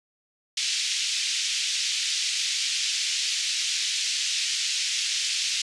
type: band-pass noise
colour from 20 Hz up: white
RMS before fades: -27 dBFS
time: 0.57-5.62 s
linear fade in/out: 5 ms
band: 2400 to 6300 Hz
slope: 24 dB/octave
effects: resampled to 24000 Hz